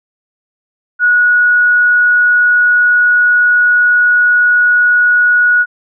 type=tone; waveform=sine; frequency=1459 Hz; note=F#6; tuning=25 cents flat; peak=-6 dBFS; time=0.99-5.66 s; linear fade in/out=50 ms; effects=none